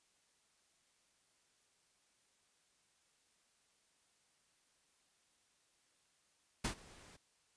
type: noise with ADSR envelope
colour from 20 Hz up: pink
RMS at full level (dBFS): -36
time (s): 6.64-7.17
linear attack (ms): 9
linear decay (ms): 94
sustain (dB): -23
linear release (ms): 16
effects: white hiss -75 dBFS RMS until 7.56 s + resampled to 22050 Hz